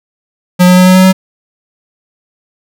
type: tone with pitch steps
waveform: square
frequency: 179.9 / 181.47 / 183.04 / 184.64 / 186.24 / 187.86 Hz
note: F#3 / F#3 / F#3 / F#3 / F#3 / F#3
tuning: -48 / -33 / -18 / -3 / +12 / +27 cents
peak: -3 dBFS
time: 0.59-1.13 s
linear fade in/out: 20 ms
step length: 90 ms
effects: none